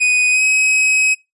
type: tone with pitch glide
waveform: 45% pulse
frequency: 2489 to 2543 Hz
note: D#7 to D#7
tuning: 0 to +37 cents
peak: -11 dBFS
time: 0-1.15 s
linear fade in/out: 20 ms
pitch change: +37 cents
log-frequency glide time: 0.3-0.43 s
effects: noise-tail reverb RT60 0.2 s tail -21 dB re dry + resampled to 24000 Hz